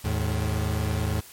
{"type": "tone pair together", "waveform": "35% pulse", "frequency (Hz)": [79.2, 107.9], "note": ["D#2", "A2"], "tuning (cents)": [31, -33], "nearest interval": "perfect fourth", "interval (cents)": 536, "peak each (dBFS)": -25, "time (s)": [0.04, 1.21], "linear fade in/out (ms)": 10, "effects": ["white hiss -47 dBFS RMS until 1.32 s", "MP3 64 kbps"]}